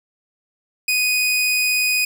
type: tone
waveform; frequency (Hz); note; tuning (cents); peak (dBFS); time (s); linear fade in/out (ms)
sawtooth; 2489; D#7; 0; -13; 0.88-2.05; 5
effects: none